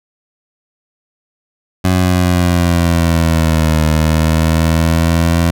20% pulse linear two-way sweep, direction down then up, 92.5 to 77.8 to 84.6 Hz, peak -5 dBFS, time 1.84-5.51 s, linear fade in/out 10 ms, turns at 3.84 s, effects none

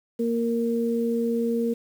sine tone pair together, 233.1 / 464.2 Hz, A#3 / A#4, 0 / -7 cents, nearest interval octave, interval 1193 cents, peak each -24 / -25 dBFS, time 0.19-1.74 s, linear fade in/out 10 ms, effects 8-bit

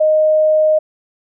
sine tone, 620 Hz, D#5, 6 cents flat, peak -9 dBFS, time 0-0.79 s, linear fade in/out 10 ms, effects none

